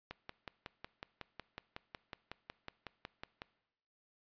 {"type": "click train", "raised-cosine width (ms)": 0.3, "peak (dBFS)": -27, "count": 19, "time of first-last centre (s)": [0.11, 3.419], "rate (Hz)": 5.44, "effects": ["noise-tail reverb RT60 0.9 s tail -20 dB re dry", "resampled to 11025 Hz"]}